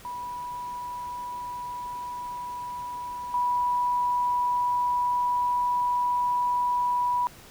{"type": "tone with level steps", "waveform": "sine", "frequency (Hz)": 980, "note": "B5", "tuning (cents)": -14, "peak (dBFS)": [-32, -22], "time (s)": [0.05, 7.27], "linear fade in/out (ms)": 0, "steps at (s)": 3.34, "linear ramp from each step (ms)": 2, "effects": ["pink hiss -49 dBFS RMS until 7.5 s"]}